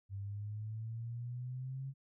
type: exponential sweep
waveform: sine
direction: up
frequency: 97.4 to 136.8 Hz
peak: -39 dBFS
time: 0.09-1.94 s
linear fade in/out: 50 ms
effects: none